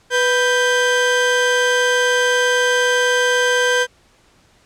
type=tone pair together; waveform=35% pulse; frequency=493.9 / 1568 Hz; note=B4 / G6; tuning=0 / 0 cents; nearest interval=octave + minor sixth; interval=2000 cents; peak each=-15 dBFS; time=0.1-3.87 s; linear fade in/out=50 ms; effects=pink hiss -54 dBFS RMS until 4.65 s + low-pass 8000 Hz 12 dB/octave